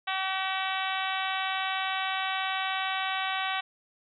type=harmonic tone; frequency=380.9 Hz; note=G4; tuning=50 cents flat; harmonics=2 / 3 / 4 / 5 / 6 / 7 / 8 / 9 / 10; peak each=-33 / -35 / -36 / -37 / -38 / -38 / -39 / -40 / -40 dBFS; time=0.07-3.61 s; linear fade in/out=10 ms; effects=none